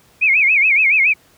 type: tone with vibrato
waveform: sine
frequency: 2349 Hz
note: D7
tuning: in tune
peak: -10 dBFS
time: 0.21-1.14 s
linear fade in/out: 20 ms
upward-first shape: sine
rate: 7.1 Hz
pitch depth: 180 cents each way
effects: pink hiss -52 dBFS RMS until 1.37 s + high-pass 60 Hz 12 dB/octave